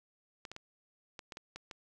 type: clicks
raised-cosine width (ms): 0.2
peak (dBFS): -27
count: 8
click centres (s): 0.452 / 0.516 / 0.564 / 1.192 / 1.322 / 1.371 / 1.56 / 1.712
effects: none